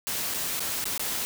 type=noise with dropouts; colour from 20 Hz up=white; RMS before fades=-30 dBFS; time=0.07-1.25 s; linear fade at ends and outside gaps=0 ms; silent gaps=0.339-0.344 / 0.595-0.604 / 0.841-0.855 / 0.978-0.995 s; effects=none